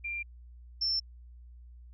sine tone pair in turn, 2379 / 5364 Hz, D7 / E8, +22 / +29 cents, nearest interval octave + major second, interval 1407 cents, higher second, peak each -33 / -27 dBFS, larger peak second, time 0.04-0.23 / 0.81-1 s, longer neither, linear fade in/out 10 ms, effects added 60 Hz sine -48 dBFS peak until 1.93 s

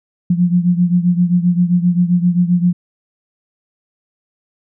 sine beating tone pair, 174.61 / 182.21 Hz, F3 / F#3, 0 / -26 cents, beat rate 7.6 Hz, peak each -12 / -16 dBFS, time 0.3-2.73 s, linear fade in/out 5 ms, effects none

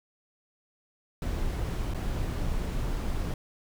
brown noise with dropouts, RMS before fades -30 dBFS, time 1.22-3.34 s, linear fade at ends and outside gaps 2 ms, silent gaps 1.938-1.945 s, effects none

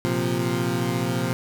20% pulse chord, Bb suspended second, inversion none, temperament equal, 116.54 / 130.81 / 174.61 Hz, Bb2 / C3 / F3, 0 / 0 / 0 cents, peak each -22 dBFS, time 0.05-1.33 s, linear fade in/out 0 ms, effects none

